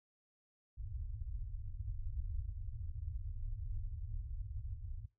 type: low-pass noise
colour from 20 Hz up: pink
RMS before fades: -42 dBFS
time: 0.77-5.06 s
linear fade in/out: 10 ms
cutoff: 110 Hz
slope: 96 dB/octave
effects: noise-tail reverb RT60 0.2 s tail -19 dB re dry